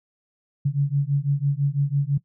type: beating tone pair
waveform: sine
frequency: 138.59 / 144.59 Hz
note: C#3 / D3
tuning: 0 / -27 cents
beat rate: 6 Hz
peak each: -22 / -22 dBFS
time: 0.65-2.18 s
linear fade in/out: 10 ms
effects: noise-tail reverb RT60 0.1 s tail -18 dB re dry